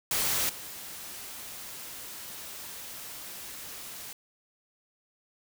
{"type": "noise with level steps", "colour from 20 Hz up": "white", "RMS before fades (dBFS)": [-28, -42], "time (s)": [0.11, 4.13], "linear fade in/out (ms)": 2, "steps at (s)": 0.49, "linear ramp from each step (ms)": 5, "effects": []}